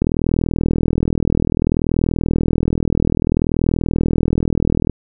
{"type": "click train", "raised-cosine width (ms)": 3, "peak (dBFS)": -3, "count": 199, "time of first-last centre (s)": [0.02, 4.897], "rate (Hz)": 40.6, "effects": []}